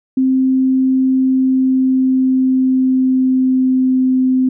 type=tone with pitch glide; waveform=sine; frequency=261.6 to 258.1 Hz; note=C4 to C4; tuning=0 to -23 cents; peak=-10 dBFS; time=0.17-4.49 s; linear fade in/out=5 ms; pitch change=-23 cents; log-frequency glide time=1.11-4.16 s; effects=none